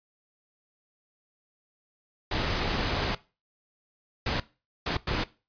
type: noise bursts at uneven times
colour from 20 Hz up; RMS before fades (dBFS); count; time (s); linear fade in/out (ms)
pink; -28; 4; 2.31-3.15 / 4.26-4.4 / 4.86-4.97 / 5.07-5.24; 5
effects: noise-tail reverb RT60 0.3 s tail -19 dB re dry + resampled to 11025 Hz